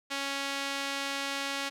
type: tone with band-pass filter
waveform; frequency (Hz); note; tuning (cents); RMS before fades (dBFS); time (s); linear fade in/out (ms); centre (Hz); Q
sawtooth; 277.2; C#4; 0; -34; 0.1-1.7; 20; 3300; 0.71
effects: none